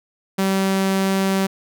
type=tone; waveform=sawtooth; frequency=192.8 Hz; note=G3; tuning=28 cents flat; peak=-13 dBFS; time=0.38-1.47 s; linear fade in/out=10 ms; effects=none